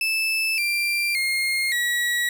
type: tone with pitch steps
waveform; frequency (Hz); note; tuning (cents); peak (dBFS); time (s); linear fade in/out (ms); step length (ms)
35% pulse; 2629 / 2369 / 2135 / 1924.5; E7 / D7 / C7 / B6; -5 / +14 / +34 / -45; -19; 0.01-2.29; 2; 570
effects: 9-bit